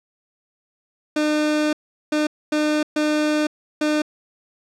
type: tone bursts at uneven times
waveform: 30% pulse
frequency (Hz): 302.8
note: D#4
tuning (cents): -47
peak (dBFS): -15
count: 5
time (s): 1.16-1.73 / 2.12-2.27 / 2.52-2.83 / 2.96-3.47 / 3.81-4.02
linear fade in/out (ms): 5
effects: low-pass 7000 Hz 12 dB/octave